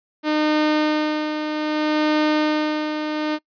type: tone with tremolo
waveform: sawtooth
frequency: 305 Hz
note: D#4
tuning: 34 cents flat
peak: -12 dBFS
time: 0.23-3.39 s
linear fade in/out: 50 ms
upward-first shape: sine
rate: 0.63 Hz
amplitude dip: 55%
effects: noise-tail reverb RT60 0.1 s tail -24 dB re dry + resampled to 11025 Hz